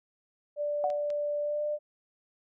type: tone with pitch glide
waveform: sine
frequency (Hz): 587.3 to 596.2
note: D5 to D5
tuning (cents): 0 to +26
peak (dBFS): -28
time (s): 0.56-1.79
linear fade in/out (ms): 50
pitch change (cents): +26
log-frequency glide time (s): 1.41-1.63
type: tone with exponential decay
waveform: sine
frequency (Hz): 734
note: F#5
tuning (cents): -14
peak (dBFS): -24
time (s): 0.84-1.09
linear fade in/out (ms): 1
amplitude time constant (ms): 54
type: clicks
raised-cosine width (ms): 0.2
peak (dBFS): -30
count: 2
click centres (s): 0.902 / 1.103
effects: none